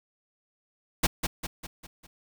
pink noise with echo, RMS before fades -21 dBFS, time 1.03-1.07 s, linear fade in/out 10 ms, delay 200 ms, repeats 5, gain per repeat -6 dB, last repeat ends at 2.07 s, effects none

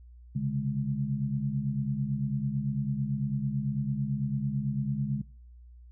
sine tone cluster, 132.6 / 141.6 / 208.3 Hz, C3 / C#3 / G#3, +23 / +37 / +5 cents, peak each -33 / -30 / -32 dBFS, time 0.35-5.22 s, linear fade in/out 10 ms, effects noise-tail reverb RT60 0.6 s tail -25 dB re dry + added 60 Hz sine -48 dBFS peak until 5.91 s

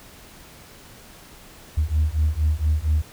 sine beating tone pair, 74.7 / 79 Hz, D2 / D#2, +30 / +27 cents, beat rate 4.3 Hz, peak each -20 dBFS, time 1.77-3.02 s, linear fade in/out 10 ms, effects tanh soft clip ceiling -13 dBFS + pink hiss -46 dBFS RMS until 3.12 s

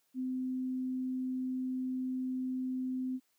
sine tone, 257 Hz, C4, 31 cents flat, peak -32 dBFS, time 0.14-3.2 s, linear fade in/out 50 ms, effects white hiss -75 dBFS RMS until 3.38 s + high-pass 150 Hz 12 dB/octave

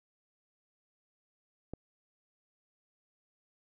click, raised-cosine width 2 ms, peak -26 dBFS, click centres 1.736 s, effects none

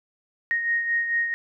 sine beating tone pair, 1864.7 / 1869.2 Hz, A#6 / A#6, 0 / +4 cents, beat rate 4.5 Hz, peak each -22 / -31 dBFS, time 0.51-1.34 s, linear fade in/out 0 ms, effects none

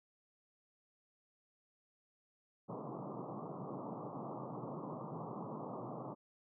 pink band-pass noise, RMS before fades -45 dBFS, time 2.68-6.15 s, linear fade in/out 20 ms, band 120 to 1200 Hz, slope 96 dB/octave, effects none

